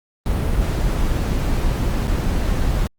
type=noise with dropouts; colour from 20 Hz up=brown; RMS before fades=-19 dBFS; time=0.26-2.87 s; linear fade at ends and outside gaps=0 ms; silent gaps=2.071-2.078 s; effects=Opus 32 kbps